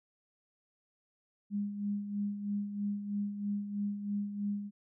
sine tone with tremolo, 203.9 Hz, G#3, 32 cents flat, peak -30 dBFS, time 1.5-4.71 s, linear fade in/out 50 ms, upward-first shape sine, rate 3.1 Hz, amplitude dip 60%, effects none

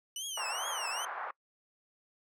20% pulse tone with vibrato, 2927 Hz, F#7, 19 cents flat, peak -31 dBFS, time 0.16-1.05 s, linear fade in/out 2 ms, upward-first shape triangle, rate 2.4 Hz, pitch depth 230 cents each way
pink band-pass noise, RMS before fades -39 dBFS, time 0.37-1.31 s, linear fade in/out 5 ms, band 760 to 1500 Hz, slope 24 dB/octave
effects noise-tail reverb RT60 0.1 s tail -24 dB re dry

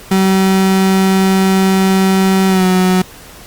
35% pulse tone with pitch glide, 190.8 to 184.51 Hz, G3 to F#3, -47 to -5 cents, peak -7 dBFS, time 0.11-3.02 s, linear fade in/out 5 ms, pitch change -58 cents, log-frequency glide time 2.48-2.65 s, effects pink hiss -36 dBFS RMS until 3.46 s + Opus 48 kbps

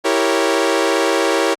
sawtooth chord, E diminished seventh, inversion none, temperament equal, 329.6 / 392 / 466.2 / 554.4 Hz, E4 / G4 / Bb4 / Db5, 0 / 0 / 0 / 0 cents, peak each -16 dBFS, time 0.04-1.55 s, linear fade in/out 20 ms, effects low-pass 9000 Hz 12 dB/octave + Opus 48 kbps

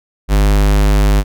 square tone, 50.6 Hz, G#1, 44 cents flat, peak -9 dBFS, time 0.28-1.24 s, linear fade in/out 50 ms, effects none

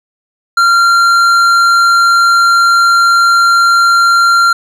triangle tone with tanh clipping, 1381 Hz, F6, 20 cents flat, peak -7 dBFS, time 0.57-4.53 s, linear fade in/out 5 ms, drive 15 dB, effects none

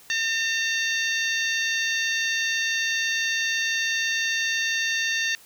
harmonic tone with a mistuned harmonic, 906 Hz, A#5, 50 cents flat, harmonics 2 / 3 / 4 / 5 / 6 / 7, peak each -25 / -29 / -31 / -33 / -35 / -36 dBFS, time 0.1-5.35 s, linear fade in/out 0 ms, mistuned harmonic 6, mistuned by +76 cents, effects white hiss -51 dBFS RMS until 5.45 s

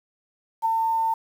sine tone with ADSR envelope, 901 Hz, A5, 41 cents sharp, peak -17 dBFS, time 0.62-1.14 s, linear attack 34 ms, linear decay 10 ms, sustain -3 dB, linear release 5 ms, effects 8-bit

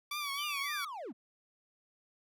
15% pulse tone with vibrato, 1151 Hz, D6, 35 cents flat, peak -29 dBFS, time 0.11-0.85 s, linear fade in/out 5 ms, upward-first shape triangle, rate 3.6 Hz, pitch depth 88 cents each way
triangle linear sweep, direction down, 3218 to 176.5 Hz, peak -38 dBFS, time 0.37-1.13 s, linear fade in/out 20 ms
effects none

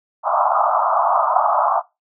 pink band-pass noise, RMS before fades -17 dBFS, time 0.23-1.82 s, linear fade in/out 50 ms, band 630 to 1300 Hz, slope 96 dB/octave, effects noise-tail reverb RT60 0.2 s tail -18 dB re dry

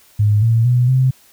sine tone with pitch steps, 104.6 / 114.3 / 123.3 / 130.1 Hz, G#2 / A#2 / B2 / C3, +13 / -34 / -2 / -9 cents, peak -10 dBFS, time 0.19-1.11 s, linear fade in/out 10 ms, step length 230 ms, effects white hiss -50 dBFS RMS until 1.32 s

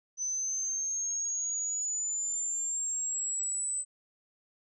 sine exponential sweep, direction up, 6060 to 8070 Hz, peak -30 dBFS, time 0.17-3.85 s, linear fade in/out 50 ms, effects none

